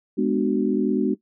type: chord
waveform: sine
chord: G# half-diminished seventh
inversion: none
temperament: just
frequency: 207.7 / 249.2 / 299 / 373.8 Hz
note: G#3 / B3 / D4 / F#4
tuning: 0 / +16 / +31 / +18 cents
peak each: -24 dBFS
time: 0.17-1.15 s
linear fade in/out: 20 ms
effects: noise-tail reverb RT60 0.1 s tail -17 dB re dry